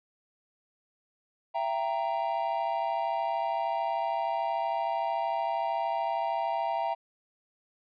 triangle chord, E diminished, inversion none, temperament equal with one note detuned, 670.8 / 784 / 932.3 Hz, E5 / G5 / Bb5, +30 / 0 / 0 cents, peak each -30 dBFS, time 1.54-6.95 s, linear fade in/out 20 ms, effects resampled to 11025 Hz

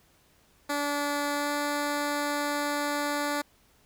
10% pulse tone with pitch glide, 288.8 to 290.8 Hz, D4 to D4, -29 to -17 cents, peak -19 dBFS, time 0.69-3.42 s, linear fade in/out 10 ms, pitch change +12 cents, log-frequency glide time 1.34-1.51 s, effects pink hiss -63 dBFS RMS until 3.85 s

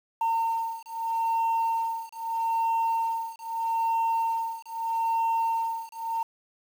sine beating tone pair, 910 / 910.79 Hz, A#5 / A#5, -42 / -40 cents, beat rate 0.79 Hz, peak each -26 dBFS, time 0.21-6.23 s, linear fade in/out 5 ms, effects tanh soft clip ceiling -21 dBFS + 8-bit

